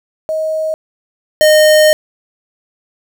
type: tone pair in turn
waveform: sine / square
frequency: 630 / 614.5 Hz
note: D#5 / D#5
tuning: +21 / -22 cents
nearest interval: unison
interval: 43 cents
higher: first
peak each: -14 / -6 dBFS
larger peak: second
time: 0.29-0.74 / 1.41-1.93 s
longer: second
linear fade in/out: 0 ms
effects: 7-bit